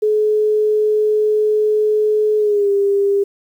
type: tone with pitch glide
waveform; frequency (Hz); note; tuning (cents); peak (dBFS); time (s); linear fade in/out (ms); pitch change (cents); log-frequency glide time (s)
sine; 426.3 to 400.1; G#4 to G4; +45 to +35; -12; 0.02-3.24; 10; -110; 2.38-2.7
effects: 8-bit